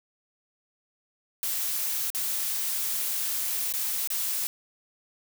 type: noise with dropouts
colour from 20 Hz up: blue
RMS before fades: -29 dBFS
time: 1.43-4.47 s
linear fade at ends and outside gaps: 0 ms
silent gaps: 2.102-2.148 / 3.725-3.738 / 4.074-4.103 s
effects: none